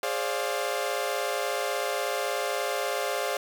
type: chord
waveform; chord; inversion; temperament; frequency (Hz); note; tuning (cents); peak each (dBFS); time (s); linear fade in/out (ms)
sawtooth; D half-diminished seventh; second; equal with one note detuned; 415.3 / 530.9 / 587.3 / 698.5; Ab4 / C5 / D5 / F5; 0 / +25 / 0 / 0; -30 / -28 / -29 / -29; 0.03-3.37; 2
effects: none